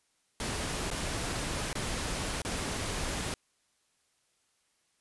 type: noise with dropouts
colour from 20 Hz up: pink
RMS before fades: -34 dBFS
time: 0.4-3.34 s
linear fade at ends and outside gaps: 1 ms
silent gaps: 0.903-0.912 / 1.73-1.753 / 2.419-2.449 s
effects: white hiss -73 dBFS RMS until 5 s + resampled to 24000 Hz